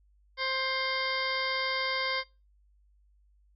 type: harmonic tone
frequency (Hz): 527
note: C5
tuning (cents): +12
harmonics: 1 / 2 / 3 / 4 / 6 / 7 / 8 / 9 / 10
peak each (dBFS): -37 / -35 / -38 / -33 / -39 / -40 / -45 / -37 / -46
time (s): 0.37-2.24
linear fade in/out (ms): 50
effects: noise-tail reverb RT60 0.3 s tail -24 dB re dry + added 50 Hz sine -61 dBFS peak until 3.55 s